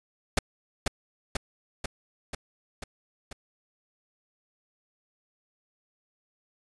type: noise with echo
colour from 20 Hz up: pink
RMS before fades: -22 dBFS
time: 0.37-0.39 s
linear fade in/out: 5 ms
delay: 490 ms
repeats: 6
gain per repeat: -3 dB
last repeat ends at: 3.33 s
effects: resampled to 22050 Hz